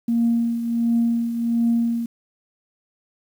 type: tone with tremolo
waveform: sine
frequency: 233.1 Hz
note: A#3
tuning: in tune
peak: -14 dBFS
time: 0.08-2.06 s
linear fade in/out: 5 ms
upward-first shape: triangle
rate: 1.4 Hz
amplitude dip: 65%
effects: tanh soft clip ceiling -11 dBFS + 8-bit